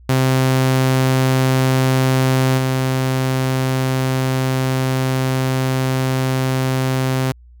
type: tone with level steps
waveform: sawtooth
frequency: 130.81 Hz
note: C3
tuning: in tune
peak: -9 / -12 dBFS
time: 0.09-7.32 s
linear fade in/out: 5 ms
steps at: 2.57 s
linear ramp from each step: 20 ms
effects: added 60 Hz sine -41 dBFS peak until 7.6 s